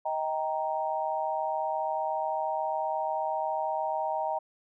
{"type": "chord", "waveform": "sine", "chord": "Eb major", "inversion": "none", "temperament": "equal with one note detuned", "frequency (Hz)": [629.8, 784, 932.3], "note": ["Eb5", "G5", "Bb5"], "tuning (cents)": [21, 0, 0], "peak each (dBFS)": -32, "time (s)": [0.05, 4.39], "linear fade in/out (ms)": 10, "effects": []}